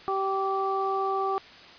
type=harmonic tone; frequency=387.8 Hz; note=G4; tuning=19 cents flat; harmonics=1 / 2 / 3; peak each=-29 / -29 / -29 dBFS; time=0.08-1.38 s; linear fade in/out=0 ms; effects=white hiss -48 dBFS RMS until 1.78 s + resampled to 11025 Hz